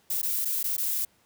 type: noise with dropouts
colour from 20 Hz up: violet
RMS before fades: -28 dBFS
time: 0.1-1.05 s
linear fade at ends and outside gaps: 5 ms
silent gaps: 0.217-0.229 / 0.449-0.454 / 0.63-0.64 / 0.767-0.779 s
effects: pink hiss -64 dBFS RMS until 1.25 s + high-pass 80 Hz 12 dB/octave